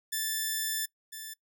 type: tone pair in turn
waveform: 5% pulse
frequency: 1760 / 1760 Hz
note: A6 / A6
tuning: 0 / 0 cents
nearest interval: unison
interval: 0 cents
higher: neither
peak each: -19 / -29 dBFS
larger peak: first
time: 0.12-0.86 / 1.12-1.34 s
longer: first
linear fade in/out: 10 ms
effects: noise-tail reverb RT60 0.1 s tail -21 dB re dry